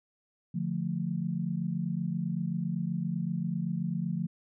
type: chord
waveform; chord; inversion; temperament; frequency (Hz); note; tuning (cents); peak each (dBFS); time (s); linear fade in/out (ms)
sine; D minor; none; equal; 146.83 / 174.61 / 220; D3 / F3 / A3; 0 / 0 / 0; -35 / -31 / -36; 0.54-4.27; 10
effects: none